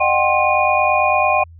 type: tone cluster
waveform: sine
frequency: 610 / 733 / 782 / 1060 / 2452 Hz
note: D#5 / F#5 / G5 / C6 / D#7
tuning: -34 / -16 / -4 / +22 / -26 cents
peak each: -19 dBFS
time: 0-1.44 s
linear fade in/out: 10 ms
effects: added 83 Hz sine -38 dBFS peak until 1.59 s